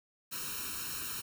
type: noise with comb filter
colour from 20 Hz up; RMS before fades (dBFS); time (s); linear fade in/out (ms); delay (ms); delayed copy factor
white; -39; 0.31-1.22; 20; 0.73; +0.9
effects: none